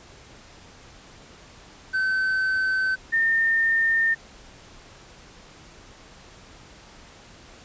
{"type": "tone pair in turn", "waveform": ["triangle", "sine"], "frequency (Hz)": [1532, 1816.1], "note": ["G6", "A#6"], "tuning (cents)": [-40, -46], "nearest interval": "minor third", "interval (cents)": 294, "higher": "second", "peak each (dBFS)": [-19, -18], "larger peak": "second", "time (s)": [[1.93, 2.96], [3.12, 4.15]], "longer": "neither", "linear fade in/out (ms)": 20, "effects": ["pink hiss -48 dBFS RMS until 7.64 s", "resampled to 16000 Hz"]}